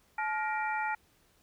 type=harmonic tone with a mistuned harmonic; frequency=470 Hz; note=A#4; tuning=14 cents sharp; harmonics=2 / 3 / 4 / 5; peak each=-32 / -36 / -38 / -40 dBFS; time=0.18-0.95 s; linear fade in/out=5 ms; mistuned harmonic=2; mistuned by=-150 cents; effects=pink hiss -67 dBFS RMS until 1.42 s